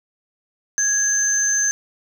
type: tone pair together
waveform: sine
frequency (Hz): 1661.2 / 6247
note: G#6 / G8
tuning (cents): 0 / -7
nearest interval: octave + major seventh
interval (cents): 2293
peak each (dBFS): -23 / -17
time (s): 0.78-1.71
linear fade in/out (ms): 0
effects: 7-bit